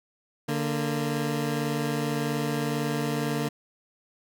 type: tone pair together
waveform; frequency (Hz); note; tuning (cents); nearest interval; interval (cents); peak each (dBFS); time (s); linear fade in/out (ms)
20% pulse; 146.8 / 231.1; D3 / A#3; 0 / -15; minor sixth; 785; -23 / -25; 0.48-3.49; 10
effects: none